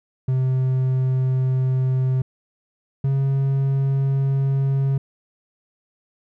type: tone pair in turn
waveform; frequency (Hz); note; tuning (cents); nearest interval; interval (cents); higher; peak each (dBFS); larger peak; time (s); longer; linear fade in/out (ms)
triangle; 130 / 136.33; C3 / C#3; -11 / -28; minor second; 83; second; -15; neither; 0.28-2.22 / 3.04-4.98; neither; 5
effects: none